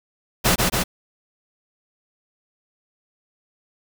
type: noise with echo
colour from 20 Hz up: pink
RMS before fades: -17 dBFS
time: 0.44-0.56 s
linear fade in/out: 20 ms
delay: 140 ms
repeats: 2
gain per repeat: -2 dB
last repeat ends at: 0.84 s
effects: none